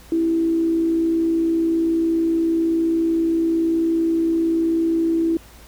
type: tone with frequency modulation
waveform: sine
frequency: 329.6 Hz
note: E4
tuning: in tune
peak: -16 dBFS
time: 0.12-5.37 s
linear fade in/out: 2 ms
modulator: 61.1 Hz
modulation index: 0.25
effects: added 57 Hz sine -45 dBFS peak until 5.67 s + pink hiss -47 dBFS RMS until 5.67 s